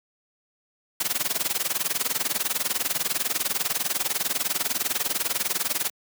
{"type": "noise with tremolo", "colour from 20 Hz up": "white", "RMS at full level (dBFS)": -23, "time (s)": [1, 5.9], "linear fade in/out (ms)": 5, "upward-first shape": "sine", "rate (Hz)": 20, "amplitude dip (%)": 90, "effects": ["high-pass 150 Hz 12 dB/octave"]}